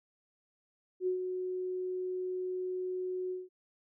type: tone with ADSR envelope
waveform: sine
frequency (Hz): 367.7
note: F#4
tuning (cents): -11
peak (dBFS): -27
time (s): 1-3.49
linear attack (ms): 69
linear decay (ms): 110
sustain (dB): -6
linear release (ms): 180
effects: none